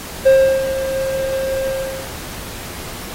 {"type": "tone with ADSR envelope", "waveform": "triangle", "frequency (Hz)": 533, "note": "C5", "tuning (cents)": 32, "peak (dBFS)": -4, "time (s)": [0.25, 2.1], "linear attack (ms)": 17, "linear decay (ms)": 360, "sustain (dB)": -12, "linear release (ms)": 400, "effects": ["pink hiss -31 dBFS RMS until 3.14 s", "AAC 48 kbps"]}